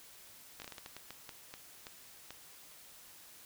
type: slowing click train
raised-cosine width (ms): 0.2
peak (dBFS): -28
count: 13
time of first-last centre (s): 0.6-2.306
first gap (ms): 19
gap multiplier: 1.33
effects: white hiss -56 dBFS RMS until 3.45 s